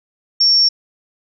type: tone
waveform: sine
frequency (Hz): 5480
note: F8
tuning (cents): -34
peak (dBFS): -9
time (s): 0.4-0.69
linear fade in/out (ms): 10
effects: none